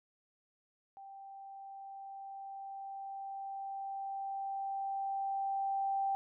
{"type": "tone with level ramp", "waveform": "sine", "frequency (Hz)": 784, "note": "G5", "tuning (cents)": 0, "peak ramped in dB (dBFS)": [-48, -30], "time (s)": [0.97, 6.15], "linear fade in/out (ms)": 0, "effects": []}